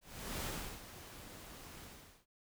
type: noise with ADSR envelope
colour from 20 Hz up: pink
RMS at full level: -40 dBFS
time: 0.01-2.26 s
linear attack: 420 ms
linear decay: 370 ms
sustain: -12 dB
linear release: 410 ms
effects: none